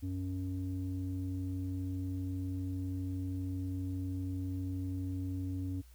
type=tone with low-pass filter; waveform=square; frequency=92.5 Hz; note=F#2; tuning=in tune; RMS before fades=-37 dBFS; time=0.02-5.82 s; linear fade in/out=20 ms; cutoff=240 Hz; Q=5.4; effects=added 60 Hz sine -54 dBFS peak until 5.94 s + white hiss -66 dBFS RMS until 5.94 s